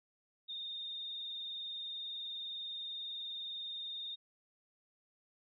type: tone with vibrato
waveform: sine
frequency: 3670 Hz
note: A#7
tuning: 28 cents flat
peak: -40 dBFS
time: 0.48-4.16 s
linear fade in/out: 20 ms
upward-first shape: sine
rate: 20 Hz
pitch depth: 41 cents each way
effects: none